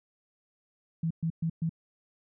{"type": "tone bursts", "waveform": "sine", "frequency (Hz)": 163.8, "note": "E3", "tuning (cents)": -11, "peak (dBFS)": -26, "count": 4, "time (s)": [1.03, 1.694], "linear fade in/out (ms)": 5, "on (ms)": 76, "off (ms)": 120, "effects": []}